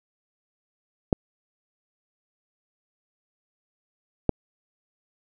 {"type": "clicks", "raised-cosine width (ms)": 2, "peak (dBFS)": -5, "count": 2, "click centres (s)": [1.128, 4.293], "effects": []}